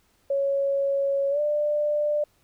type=tone with pitch glide; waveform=sine; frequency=554.4 to 594.2 Hz; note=C#5 to D5; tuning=0 to +20 cents; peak=-21 dBFS; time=0.3-2.24 s; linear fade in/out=5 ms; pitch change=+120 cents; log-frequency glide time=1.3-1.4 s; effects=pink hiss -65 dBFS RMS until 2.43 s